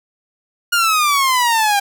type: exponential sweep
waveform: sawtooth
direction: down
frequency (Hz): 1434 to 792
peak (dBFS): -9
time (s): 0.72-1.8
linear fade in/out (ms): 10
effects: none